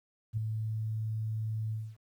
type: tone with ADSR envelope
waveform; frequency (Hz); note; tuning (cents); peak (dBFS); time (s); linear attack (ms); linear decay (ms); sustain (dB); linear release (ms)
sine; 109.7; A2; -5; -26; 0.33-1.97; 43; 4; -5; 250
effects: 11-bit